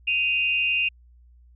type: tone pair together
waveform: sine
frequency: 2509 / 2777 Hz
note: D#7 / F7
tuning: +14 / -10 cents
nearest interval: major second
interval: 176 cents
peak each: -23 dBFS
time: 0.07-0.89 s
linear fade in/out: 10 ms
effects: added 60 Hz sine -50 dBFS peak until 1.55 s